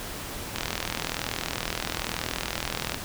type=click train; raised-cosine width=0.2 ms; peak=-10 dBFS; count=99; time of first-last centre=0.56-2.944 s; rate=41.1 Hz; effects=pink hiss -36 dBFS RMS until 3.04 s